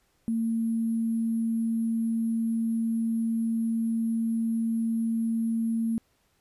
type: tone with sample-and-hold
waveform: sine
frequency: 227.2 Hz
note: A#3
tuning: 44 cents flat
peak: -24 dBFS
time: 0.28-5.98 s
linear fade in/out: 0 ms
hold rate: 11025 Hz
effects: pink hiss -69 dBFS RMS until 6.4 s + resampled to 32000 Hz